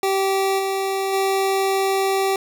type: tone with level steps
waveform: 25% pulse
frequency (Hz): 387.6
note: G4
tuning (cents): -20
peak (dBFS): -14 / -17 / -14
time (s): 0.03-2.36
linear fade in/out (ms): 2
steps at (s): 0.58 / 1.12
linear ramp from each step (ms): 20
effects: none